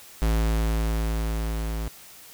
square tone with level ramp, 55 Hz, A1, in tune, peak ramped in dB -20 to -28 dBFS, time 0.22-1.88 s, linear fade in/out 0 ms, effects white hiss -47 dBFS RMS until 2.33 s

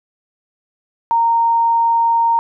sine tone, 925 Hz, A#5, 14 cents flat, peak -11 dBFS, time 1.11-2.39 s, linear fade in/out 0 ms, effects none

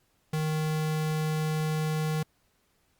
square tone, 155.56 Hz, D#3, in tune, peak -27 dBFS, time 0.33-2.23 s, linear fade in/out 5 ms, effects pink hiss -70 dBFS RMS until 2.99 s + Opus 48 kbps

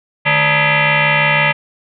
sine tone with frequency modulation, 150 Hz, D3, 37 cents sharp, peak -10 dBFS, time 0.25-1.53 s, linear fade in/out 20 ms, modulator 366 Hz, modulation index 7.3, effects none

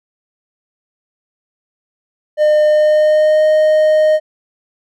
triangle tone with pitch glide, 606 to 618.4 Hz, D#5 to D#5, -46 to -11 cents, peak -6 dBFS, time 2.37-4.2 s, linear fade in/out 50 ms, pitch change +35 cents, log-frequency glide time 2.66-3.46 s, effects none

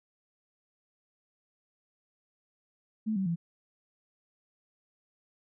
sine tone with pitch steps, 217.6 / 191.63 / 168.76 Hz, A3 / G3 / E3, -19 / -39 / +41 cents, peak -27 dBFS, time 3.06-3.36 s, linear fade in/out 20 ms, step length 100 ms, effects none

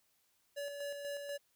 square tone with tremolo, 571 Hz, D5, 49 cents flat, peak -39 dBFS, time 0.56-1.38 s, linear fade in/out 20 ms, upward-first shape square, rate 4.1 Hz, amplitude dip 40%, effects white hiss -75 dBFS RMS until 1.55 s

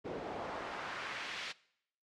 pink noise with band-pass filter sweep, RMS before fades -42 dBFS, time 0.04-1.53 s, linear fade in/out 20 ms, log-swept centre 400 to 3100 Hz, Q 1.1, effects noise-tail reverb RT60 0.7 s tail -21 dB re dry + low-pass 6000 Hz 12 dB/octave

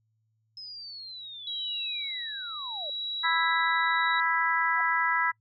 sine linear sweep, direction down, 5160 to 552 Hz, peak -39 dBFS, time 0.57-2.9 s, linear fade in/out 2 ms
sine tone with tremolo, 3889 Hz, B7, 27 cents flat, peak -30 dBFS, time 1.47-4.2 s, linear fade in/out 2 ms, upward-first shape sine, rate 0.74 Hz, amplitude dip 45%
harmonic tone, 329.6 Hz, E4, in tune, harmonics 3 / 4 / 5 / 6, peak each -29 / -29 / -29 / -29 dBFS, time 3.23-5.32 s, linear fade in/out 20 ms
sine tone with exponential growth, 728 Hz, F#5, 28 cents flat, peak -36 dBFS, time 4.7-4.81 s, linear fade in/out 2 ms, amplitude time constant 23 ms
effects noise-tail reverb RT60 0.1 s tail -25 dB re dry + added 110 Hz sine -70 dBFS peak until 5.4 s

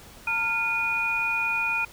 sine tone cluster, 906 / 1398 / 2456 Hz, A#5 / F6 / D#7, -50 / +1 / -23 cents, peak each -32 / -31 / -24 dBFS, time 0.27-1.85 s, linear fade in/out 5 ms, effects pink hiss -48 dBFS RMS until 1.92 s

